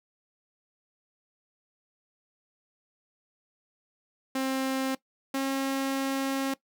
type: tone pair in turn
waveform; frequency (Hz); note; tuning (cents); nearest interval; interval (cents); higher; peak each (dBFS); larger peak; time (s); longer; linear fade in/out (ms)
sawtooth; 265.1 / 270.5; C4 / C#4; +23 / -42; unison; 35; second; -23; neither; 4.35-4.95 / 5.34-6.54; second; 5
effects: noise-tail reverb RT60 0.1 s tail -19 dB re dry